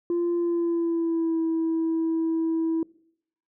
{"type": "tone with pitch glide", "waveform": "sine", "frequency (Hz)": [345.1, 326.1], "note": ["F4", "E4"], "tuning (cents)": [-21, -19], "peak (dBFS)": -20, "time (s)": [0.1, 2.83], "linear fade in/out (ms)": 2, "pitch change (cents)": -98, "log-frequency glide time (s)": [0.36, 1.4], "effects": ["noise-tail reverb RT60 0.7 s tail -24 dB re dry", "tanh soft clip ceiling -20 dBFS"]}